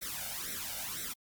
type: noise with flanger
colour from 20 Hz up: white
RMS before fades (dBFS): -39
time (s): 0.01-1.14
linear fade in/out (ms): 20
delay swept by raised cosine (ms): 0.51 to 1.4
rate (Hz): 2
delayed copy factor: +0.95
effects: Opus 48 kbps